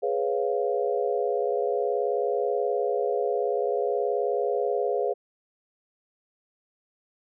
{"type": "chord", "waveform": "sine", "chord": "C# dominant seventh", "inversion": "second", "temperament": "equal", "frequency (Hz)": [415.3, 493.9, 554.4, 698.5], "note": ["G#4", "B4", "C#5", "E#5"], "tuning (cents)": [0, 0, 0, 0], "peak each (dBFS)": [-27, -28, -30, -31], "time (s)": [0.02, 5.14], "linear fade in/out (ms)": 20, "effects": []}